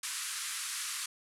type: band-pass noise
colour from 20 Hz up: white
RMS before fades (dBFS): -38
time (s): 0.03-1.06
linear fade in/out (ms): 5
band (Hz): 1100 to 11000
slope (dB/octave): 48
effects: none